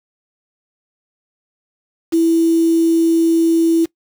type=tone with quantisation; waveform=sine; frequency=330 Hz; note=E4; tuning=2 cents sharp; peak=-10 dBFS; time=2.12-3.86 s; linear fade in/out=20 ms; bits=5; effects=noise-tail reverb RT60 0.1 s tail -21 dB re dry